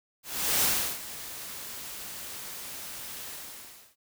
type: noise with ADSR envelope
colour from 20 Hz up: white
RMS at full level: -24 dBFS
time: 0.23-3.96 s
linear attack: 390 ms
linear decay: 360 ms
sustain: -16 dB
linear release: 660 ms
effects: none